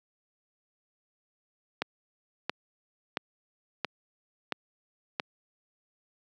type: click train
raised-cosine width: 0.3 ms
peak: -12 dBFS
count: 6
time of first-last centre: 1.82-5.198 s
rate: 1.48 Hz
effects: high-pass 200 Hz 12 dB/octave